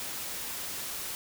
white noise, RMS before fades -37 dBFS, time 0-1.15 s, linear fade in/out 0 ms, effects none

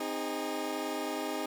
20% pulse chord, Ab major, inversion first, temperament equal with one note detuned, 261.6 / 311.1 / 408.6 Hz, C4 / Eb4 / Ab4, 0 / 0 / -28 cents, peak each -34 / -31 / -33 dBFS, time 0-1.46 s, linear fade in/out 5 ms, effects none

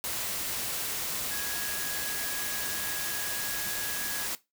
sine tone in noise, 1661.2 Hz, G#6, in tune, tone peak -38 dBFS, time 1.31-4.26 s, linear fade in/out 0 ms, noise white, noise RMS -33 dBFS, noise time 0.04-4.35 s, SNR -8 dB, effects noise-tail reverb RT60 0.2 s tail -17 dB re dry

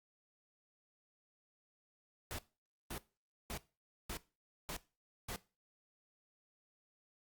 pink noise bursts, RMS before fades -43 dBFS, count 6, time 2.31-5.36 s, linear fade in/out 0 ms, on 75 ms, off 520 ms, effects noise-tail reverb RT60 0.3 s tail -18 dB re dry + Opus 48 kbps

